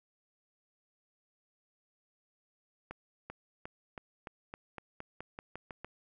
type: accelerating click train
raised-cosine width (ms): 0.5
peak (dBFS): -27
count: 13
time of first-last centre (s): 2.91-5.846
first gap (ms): 390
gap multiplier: 0.91
effects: none